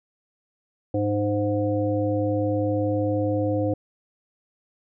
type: harmonic tone with a mistuned harmonic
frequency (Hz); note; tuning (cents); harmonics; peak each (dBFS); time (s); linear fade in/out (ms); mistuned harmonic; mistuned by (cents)
103.83; G#2; 0; 1 / 3 / 5 / 7; -26 / -25 / -25 / -34; 0.94-3.74; 5; 3; -27
effects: none